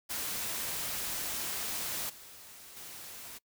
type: noise with level steps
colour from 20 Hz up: white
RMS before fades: -36 / -51 / -46 dBFS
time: 0.09-3.39 s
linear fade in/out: 20 ms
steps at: 2.09 / 2.76 s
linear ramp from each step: 10 ms
effects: noise-tail reverb RT60 0.1 s tail -24 dB re dry